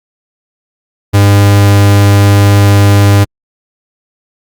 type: tone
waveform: 45% pulse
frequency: 101 Hz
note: G#2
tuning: 48 cents flat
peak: -3 dBFS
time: 1.13-3.25 s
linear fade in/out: 20 ms
effects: Opus 48 kbps